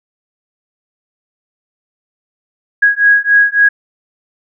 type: beating tone pair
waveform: sine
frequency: 1651 / 1654.6 Hz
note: G#6 / G#6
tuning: -11 / -7 cents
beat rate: 3.6 Hz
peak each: -10 dBFS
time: 2.82-3.69 s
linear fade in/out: 10 ms
effects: none